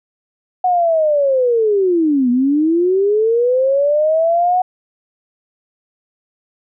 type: linear two-way sweep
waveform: sine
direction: down then up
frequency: 740 to 239.2 to 740 Hz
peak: -11 dBFS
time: 0.64-4.62 s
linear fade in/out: 5 ms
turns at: 2.3 s
effects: none